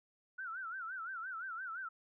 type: tone with vibrato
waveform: sine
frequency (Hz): 1432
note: F6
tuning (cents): +43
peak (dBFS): -40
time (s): 0.38-1.89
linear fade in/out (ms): 10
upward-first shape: sine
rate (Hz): 5.8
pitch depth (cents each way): 160
effects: none